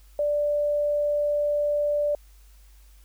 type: tone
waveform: sine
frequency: 587.3 Hz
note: D5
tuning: in tune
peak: -21 dBFS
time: 0.19-2.15 s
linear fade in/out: 2 ms
effects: added 50 Hz sine -49 dBFS peak until 3.04 s + white hiss -61 dBFS RMS until 3.04 s